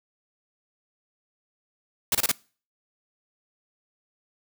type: noise bursts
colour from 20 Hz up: white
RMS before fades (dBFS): -22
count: 4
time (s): 2.12-2.316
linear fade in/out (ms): 2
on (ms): 28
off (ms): 28
effects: noise-tail reverb RT60 0.4 s tail -24 dB re dry

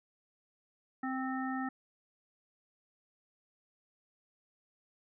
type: harmonic tone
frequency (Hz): 261.6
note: C4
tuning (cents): 0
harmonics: 1 / 3 / 5 / 7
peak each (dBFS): -35 / -40 / -42 / -43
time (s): 1.03-1.69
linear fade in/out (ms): 5
effects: none

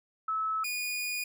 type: tone pair in turn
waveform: sine / sawtooth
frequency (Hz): 1300 / 2454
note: E6 / D#7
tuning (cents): -24 / -25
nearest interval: major seventh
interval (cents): 1099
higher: second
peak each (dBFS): -28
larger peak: neither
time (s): 0.28-0.64 / 0.64-1.24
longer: second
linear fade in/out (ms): 5
effects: none

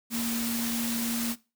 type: tone in noise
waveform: sine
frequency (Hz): 233.1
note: A#3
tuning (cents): 0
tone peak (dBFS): -29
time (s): 0.1-1.36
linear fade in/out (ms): 50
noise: white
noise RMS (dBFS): -33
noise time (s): 0.1-1.36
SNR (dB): +1
effects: noise-tail reverb RT60 0.3 s tail -20 dB re dry

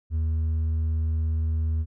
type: tone with hard clipping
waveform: triangle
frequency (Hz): 79.3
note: D#2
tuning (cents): +33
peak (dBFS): -21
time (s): 0.1-1.86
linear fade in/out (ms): 50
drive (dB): 1
effects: none

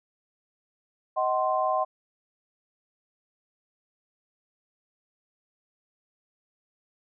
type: chord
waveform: sine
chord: C diminished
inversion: first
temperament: just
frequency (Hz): 627.9 / 753.5 / 1046.5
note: Eb5 / Gb5 / C6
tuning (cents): +16 / +31 / 0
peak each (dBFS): -27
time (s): 1.16-1.85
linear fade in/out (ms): 20
effects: none

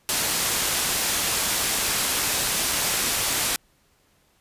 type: low-pass noise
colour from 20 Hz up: white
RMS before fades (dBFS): -24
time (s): 0.09-3.56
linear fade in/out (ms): 0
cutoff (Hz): 12000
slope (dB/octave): 12
effects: pink hiss -63 dBFS RMS until 4.4 s + resampled to 32000 Hz

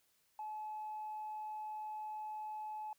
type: tone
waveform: sine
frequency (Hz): 857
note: A5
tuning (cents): -46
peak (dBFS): -40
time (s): 0.39-2.93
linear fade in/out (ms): 2
effects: tanh soft clip ceiling -37 dBFS + white hiss -75 dBFS RMS until 2.98 s

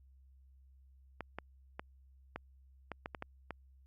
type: clicks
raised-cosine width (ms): 0.5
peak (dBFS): -25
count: 9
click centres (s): 1.207 / 1.386 / 1.795 / 2.36 / 2.917 / 3.059 / 3.148 / 3.224 / 3.507
effects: added 66 Hz sine -59 dBFS peak until 3.86 s + Opus 48 kbps

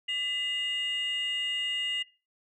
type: tone pair together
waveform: sine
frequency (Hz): 2010 / 2843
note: B6 / F7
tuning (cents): +30 / +30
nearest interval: tritone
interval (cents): 600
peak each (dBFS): -34 / -28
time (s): 0.08-2.03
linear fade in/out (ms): 10
effects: noise-tail reverb RT60 0.3 s tail -18 dB re dry + tanh soft clip ceiling -25 dBFS

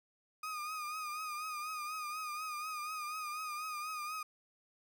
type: tone with vibrato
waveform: 35% pulse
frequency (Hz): 1234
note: D#6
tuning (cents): -15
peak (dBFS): -37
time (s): 0.43-4.23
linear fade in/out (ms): 5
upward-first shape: triangle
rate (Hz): 4.1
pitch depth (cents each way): 63
effects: none

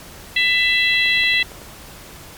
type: harmonic tone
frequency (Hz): 666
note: E5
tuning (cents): +18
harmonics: 3 / 4 / 5 / 6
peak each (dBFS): -17 / -19 / -21 / -23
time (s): 0.36-1.43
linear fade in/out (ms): 5
type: clicks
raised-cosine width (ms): 1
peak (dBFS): -24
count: 9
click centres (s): 0.941 / 1.06 / 1.173 / 1.236 / 1.339 / 1.398 / 1.43 / 1.518 / 1.617
effects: pink hiss -39 dBFS RMS until 2.37 s + MP3 96 kbps

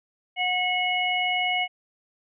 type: harmonic tone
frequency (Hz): 729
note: F#5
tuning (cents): -26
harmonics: 1 / 3 / 4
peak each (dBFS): -27 / -25 / -28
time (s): 0.36-1.68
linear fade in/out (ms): 50
effects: none

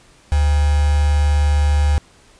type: tone with quantisation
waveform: sine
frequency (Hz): 73.42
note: D2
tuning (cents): 0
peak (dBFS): -12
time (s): 0.32-1.98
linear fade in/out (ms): 0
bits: 4
effects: pink hiss -50 dBFS RMS until 2.39 s + resampled to 22050 Hz

